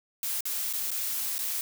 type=noise with dropouts; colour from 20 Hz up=blue; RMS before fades=-31 dBFS; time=0.23-1.61 s; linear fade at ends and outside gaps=1 ms; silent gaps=0.407-0.454 / 0.728-0.735 / 0.906-0.914 / 1.382-1.39 s; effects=none